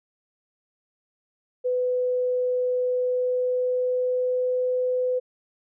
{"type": "tone with pitch glide", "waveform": "sine", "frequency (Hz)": [500, 503.8], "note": ["B4", "B4"], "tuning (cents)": [21, 34], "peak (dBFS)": -21, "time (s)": [1.64, 5.2], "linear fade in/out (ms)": 20, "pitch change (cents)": 13, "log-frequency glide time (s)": [2.82, 4.72], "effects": []}